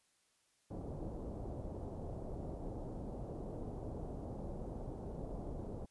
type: low-pass noise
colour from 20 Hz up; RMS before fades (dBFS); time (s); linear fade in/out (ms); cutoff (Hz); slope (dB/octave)
pink; -44; 0.7-5.86; 10; 700; 24
effects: white hiss -75 dBFS RMS until 5.9 s + resampled to 24000 Hz